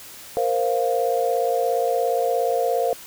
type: chord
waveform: sine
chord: Bb suspended second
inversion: none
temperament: equal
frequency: 466.2 / 523.3 / 698.5 Hz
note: Bb4 / C5 / F5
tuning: 0 / 0 / 0 cents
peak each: -23 dBFS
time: 0.37-2.93 s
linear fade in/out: 0 ms
effects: white hiss -41 dBFS RMS until 3.06 s